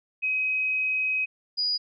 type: tone pair in turn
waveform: sine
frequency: 2531 / 4904 Hz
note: D#7 / D#8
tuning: +29 / -26 cents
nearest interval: major seventh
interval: 1145 cents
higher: second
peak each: -23 dBFS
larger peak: neither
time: 0.22-1.26 / 1.57-1.78 s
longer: first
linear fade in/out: 20 ms
effects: none